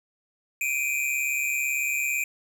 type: tone pair together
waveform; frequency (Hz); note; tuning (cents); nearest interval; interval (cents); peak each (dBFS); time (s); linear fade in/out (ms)
square; 2349 / 2487; D7 / D#7; 0 / -1; minor second; 99; -28; 0.61-2.24; 2
effects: none